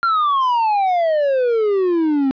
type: exponential sweep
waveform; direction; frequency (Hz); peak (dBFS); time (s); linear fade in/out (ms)
triangle; down; 1396.9 to 261.6; -12; 0.03-2.31; 0
effects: resampled to 11025 Hz + 9-bit